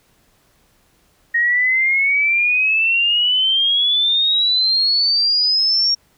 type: exponential sweep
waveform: sine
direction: up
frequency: 1864.7 to 5588 Hz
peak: -13 dBFS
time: 1.34-5.95 s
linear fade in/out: 10 ms
effects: pink hiss -58 dBFS RMS until 6.17 s